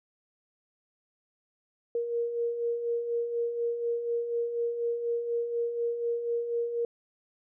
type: beating tone pair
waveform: sine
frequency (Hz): 467 / 471.1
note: A#4 / A#4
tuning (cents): +3 / +18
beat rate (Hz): 4.1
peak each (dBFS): -37 / -28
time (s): 1.95-6.85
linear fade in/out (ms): 2
effects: none